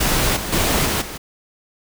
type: noise with level steps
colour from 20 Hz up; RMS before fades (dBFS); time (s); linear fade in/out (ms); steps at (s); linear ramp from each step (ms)
pink; -18 / -26 / -18 / -20 / -31; 0-1.18; 10; 0.36 / 0.52 / 0.85 / 1.01; 10
effects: none